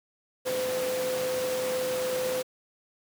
sine tone in noise, 510 Hz, C5, 44 cents flat, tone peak -27 dBFS, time 0.45-2.43 s, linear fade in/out 20 ms, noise pink, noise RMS -34 dBFS, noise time 0.45-2.43 s, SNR +4 dB, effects high-pass 200 Hz 12 dB/octave

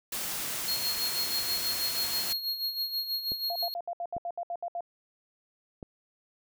white noise, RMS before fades -34 dBFS, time 0.12-2.33 s, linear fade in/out 5 ms
square tone with tremolo, 4281 Hz, C8, 39 cents sharp, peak -28 dBFS, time 0.68-3.74 s, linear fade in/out 0 ms, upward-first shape sine, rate 6.2 Hz, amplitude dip 65%
clicks, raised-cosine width 2 ms, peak -27 dBFS, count 3, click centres 3.319 / 4.166 / 5.828 s
sine tone bursts, 692 Hz, F5, 16 cents flat, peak -31 dBFS, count 11, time 3.5-4.807 s, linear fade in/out 2 ms, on 57 ms, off 68 ms
effects none

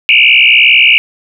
sine tone with frequency modulation, 2582 Hz, E7, 37 cents flat, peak -3 dBFS, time 0.09-0.98 s, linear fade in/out 0 ms, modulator 62.5 Hz, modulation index 5.2, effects none

